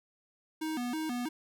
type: tone with vibrato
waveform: square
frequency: 277.2 Hz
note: C#4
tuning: in tune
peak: -33 dBFS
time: 0.61-1.29 s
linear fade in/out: 10 ms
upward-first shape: square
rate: 3.1 Hz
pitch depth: 220 cents each way
effects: none